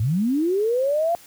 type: linear sweep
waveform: sine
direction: up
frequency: 98 to 698.5 Hz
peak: -18 dBFS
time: 0-1.15 s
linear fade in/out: 0 ms
effects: white hiss -48 dBFS RMS until 1.26 s + high-pass 60 Hz 12 dB/octave